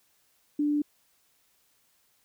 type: tone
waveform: sine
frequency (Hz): 294.3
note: D4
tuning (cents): +4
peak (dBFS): -23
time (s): 0.59-0.82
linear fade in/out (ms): 5
effects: white hiss -68 dBFS RMS until 2.24 s